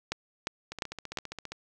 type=two click trains; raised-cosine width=0.2 ms; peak=-13 / -21 dBFS; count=4 / 13; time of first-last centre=0.12-1.173 / 0.72-1.52 s; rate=2.85 / 15 Hz; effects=none